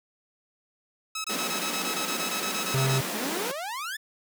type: tone bursts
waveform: 10% pulse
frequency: 1291 Hz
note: E6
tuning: 37 cents flat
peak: -22 dBFS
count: 16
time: 1.15-2.983 s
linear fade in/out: 5 ms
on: 93 ms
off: 23 ms
type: high-pass noise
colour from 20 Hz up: pink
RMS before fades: -32 dBFS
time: 1.29-3.52 s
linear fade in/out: 10 ms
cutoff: 170 Hz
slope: 96 dB/octave
type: tone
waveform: square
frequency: 133.4 Hz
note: C3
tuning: 34 cents sharp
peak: -24 dBFS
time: 2.74-3.01 s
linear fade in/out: 5 ms
type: exponential sweep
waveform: sawtooth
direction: up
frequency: 197.5 to 1798 Hz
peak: -28 dBFS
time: 3.14-3.97 s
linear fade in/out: 10 ms
effects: none